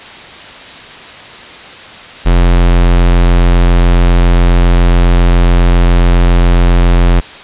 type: tone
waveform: square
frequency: 43.65 Hz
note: F1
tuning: in tune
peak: -5 dBFS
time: 2.25-7.21 s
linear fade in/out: 20 ms
effects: white hiss -30 dBFS RMS until 7.43 s + resampled to 8000 Hz